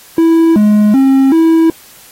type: tone with pitch steps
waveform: triangle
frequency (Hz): 328.8 / 209.9 / 268.7 / 326.2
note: E4 / G#3 / C4 / E4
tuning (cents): -4 / +19 / +46 / -18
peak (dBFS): -3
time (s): 0.18-1.7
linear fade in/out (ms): 2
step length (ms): 380
effects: white hiss -39 dBFS RMS until 2.11 s + AAC 48 kbps